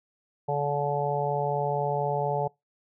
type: harmonic tone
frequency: 144.2 Hz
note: D3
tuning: 31 cents flat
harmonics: 1 / 3 / 4 / 5 / 6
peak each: -31 / -31 / -31 / -31 / -31 dBFS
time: 0.48-2.48 s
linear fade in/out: 10 ms
effects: noise-tail reverb RT60 0.2 s tail -25 dB re dry